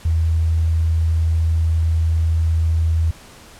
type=tone; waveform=sine; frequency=81.3 Hz; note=E2; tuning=23 cents flat; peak=-14 dBFS; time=0.05-3.11 s; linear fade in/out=5 ms; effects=pink hiss -43 dBFS RMS until 3.59 s + low-pass 11000 Hz 12 dB/octave